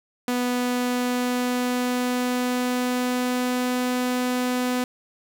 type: tone with pitch glide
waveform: sawtooth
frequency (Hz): 246.9 to 249.8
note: B3 to B3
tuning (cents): 0 to +20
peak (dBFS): -18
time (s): 0.28-4.84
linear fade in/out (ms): 2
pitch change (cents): +20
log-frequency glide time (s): 0.44-3.77
effects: 8-bit